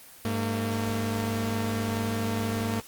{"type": "tone pair together", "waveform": "sawtooth", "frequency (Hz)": [101.49, 227.7], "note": ["G#2", "A#3"], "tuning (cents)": [-39, -40], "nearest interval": "octave + major second", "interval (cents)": 1399, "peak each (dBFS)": [-26, -25], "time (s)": [0.25, 2.8], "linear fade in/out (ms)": 0, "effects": ["white hiss -49 dBFS RMS until 2.87 s", "Opus 24 kbps"]}